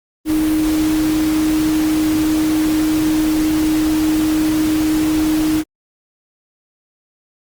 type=tone in noise; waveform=sine; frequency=311.1 Hz; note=D#4; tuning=in tune; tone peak=-13 dBFS; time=0.25-5.64 s; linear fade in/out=50 ms; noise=pink; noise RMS=-26 dBFS; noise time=0.25-5.64 s; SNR=+10 dB; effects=Opus 32 kbps